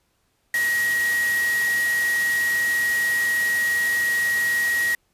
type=tone in noise; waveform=sine; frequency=1897 Hz; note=A#6; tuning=30 cents sharp; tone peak=-19 dBFS; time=0.54-4.95 s; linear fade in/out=2 ms; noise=white; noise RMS=-31 dBFS; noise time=0.54-4.95 s; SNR=+9 dB; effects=pink hiss -68 dBFS RMS until 5.13 s + resampled to 32000 Hz